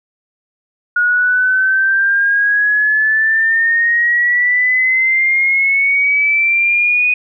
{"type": "exponential sweep", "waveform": "sine", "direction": "up", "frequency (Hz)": [1442, 2489], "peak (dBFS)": -10, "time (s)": [0.96, 7.14], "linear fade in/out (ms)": 5, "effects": []}